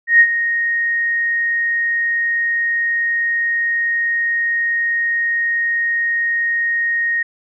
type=tone with ADSR envelope; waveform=sine; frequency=1864.7 Hz; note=A#6; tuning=in tune; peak=-4 dBFS; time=0.07-7.23 s; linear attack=130 ms; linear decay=62 ms; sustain=-11 dB; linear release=7 ms; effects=none